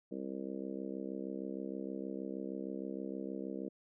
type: harmonic tone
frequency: 66.4 Hz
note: C2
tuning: 26 cents sharp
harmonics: 3 / 4 / 5 / 6 / 7 / 8 / 9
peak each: -44 / -44 / -44 / -51 / -46 / -51 / -53 dBFS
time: 0.11-3.69 s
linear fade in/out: 10 ms
effects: none